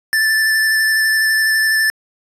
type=tone with vibrato; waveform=square; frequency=1760 Hz; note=A6; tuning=in tune; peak=-13 dBFS; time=0.13-1.9 s; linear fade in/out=0 ms; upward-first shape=square; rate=12 Hz; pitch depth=11 cents each way; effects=resampled to 32000 Hz